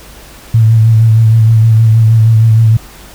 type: tone with vibrato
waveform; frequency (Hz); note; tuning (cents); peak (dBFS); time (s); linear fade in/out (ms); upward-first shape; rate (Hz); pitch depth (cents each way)
sine; 111.9; A2; +30; -3; 0.54-2.77; 5; sine; 6.4; 33
effects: added 51 Hz sine -37 dBFS peak until 3.14 s + pink hiss -35 dBFS RMS until 3.14 s